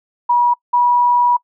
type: tone pair in turn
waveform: sine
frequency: 965 / 970.4 Hz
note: B5 / B5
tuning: -40 / -31 cents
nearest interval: unison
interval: 9 cents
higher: second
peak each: -10 dBFS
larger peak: neither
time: 0.29-0.54 / 0.73-1.37 s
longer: second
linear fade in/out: 10 ms
effects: noise-tail reverb RT60 0.1 s tail -25 dB re dry